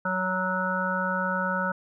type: harmonic tone with a mistuned harmonic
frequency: 186.1 Hz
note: F#3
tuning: 10 cents sharp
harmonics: 1 / 3 / 5 / 7 / 8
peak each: -31 / -32 / -32 / -31 / -29 dBFS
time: 0.05-1.72 s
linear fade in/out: 5 ms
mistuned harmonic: 8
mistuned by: -18 cents
effects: none